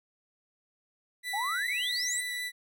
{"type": "tone with vibrato", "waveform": "30% pulse", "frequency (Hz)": 1973, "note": "B6", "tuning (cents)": -2, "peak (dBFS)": -30, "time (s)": [1.23, 2.52], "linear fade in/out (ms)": 50, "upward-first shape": "sine", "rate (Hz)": 5.2, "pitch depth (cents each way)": 9}
{"type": "exponential sweep", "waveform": "sine", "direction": "up", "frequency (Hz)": [760, 8870], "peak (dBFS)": -30, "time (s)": [1.33, 2.21], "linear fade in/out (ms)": 10}
{"effects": []}